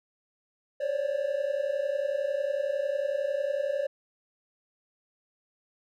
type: tone cluster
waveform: triangle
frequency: 532 / 552 / 583 Hz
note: C5 / C#5 / D5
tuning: +29 / -7 / -13 cents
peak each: -32 / -29 / -28 dBFS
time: 0.8-3.87 s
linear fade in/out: 10 ms
effects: none